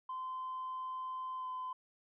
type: tone with pitch glide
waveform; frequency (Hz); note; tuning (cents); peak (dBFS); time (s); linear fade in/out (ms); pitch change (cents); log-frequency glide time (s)
sine; 1032 to 1021.3; C6 to C6; -24 to -42; -37; 0.09-1.73; 5; -18; 1.37-1.47
effects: tanh soft clip ceiling -35 dBFS